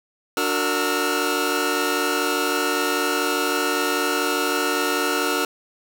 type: tone cluster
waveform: sawtooth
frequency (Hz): 294 / 367 / 459 / 1319 / 1424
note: D4 / F#4 / A#4 / E6 / F6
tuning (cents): +2 / -14 / -27 / +1 / +33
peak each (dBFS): -23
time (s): 0.37-5.45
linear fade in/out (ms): 2
effects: none